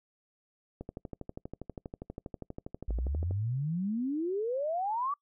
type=click train; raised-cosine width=2 ms; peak=-26 dBFS; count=32; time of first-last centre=0.81-3.31 s; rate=12.4 Hz
type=exponential sweep; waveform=sine; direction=up; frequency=51 to 1174.7 Hz; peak=-29 dBFS; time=2.88-5.14 s; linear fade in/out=5 ms
effects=noise-tail reverb RT60 0.1 s tail -26 dB re dry